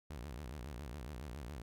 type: tone with vibrato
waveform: sawtooth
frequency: 66.5 Hz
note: C2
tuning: 29 cents sharp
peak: -40 dBFS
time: 0.1-1.62 s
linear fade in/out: 5 ms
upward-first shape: sine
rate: 7.2 Hz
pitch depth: 280 cents each way
effects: none